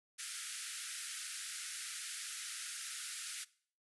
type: band-pass noise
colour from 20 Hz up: white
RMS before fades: -45 dBFS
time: 0.18-3.45 s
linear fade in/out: 20 ms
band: 1300 to 11000 Hz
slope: 96 dB/octave
effects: noise-tail reverb RT60 0.5 s tail -20 dB re dry